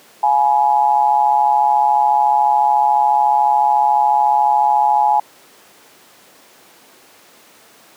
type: tone with amplitude modulation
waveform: sine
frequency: 841 Hz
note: G#5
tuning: 22 cents sharp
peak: -7 dBFS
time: 0.23-5.2 s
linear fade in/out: 5 ms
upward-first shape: sine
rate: 134 Hz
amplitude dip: 80%
effects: pink hiss -46 dBFS RMS until 7.96 s + high-pass 300 Hz 12 dB/octave